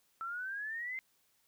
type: exponential sweep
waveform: sine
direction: up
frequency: 1321 to 2101 Hz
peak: -37 dBFS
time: 0.21-0.99 s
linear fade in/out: 0 ms
effects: white hiss -73 dBFS RMS until 1.47 s